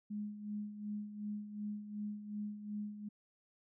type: tone with tremolo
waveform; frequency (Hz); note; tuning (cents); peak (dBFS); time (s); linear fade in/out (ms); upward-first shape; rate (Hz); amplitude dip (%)
sine; 208.6; G#3; +8; -37; 0.1-3.09; 10; sine; 2.7; 65
effects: none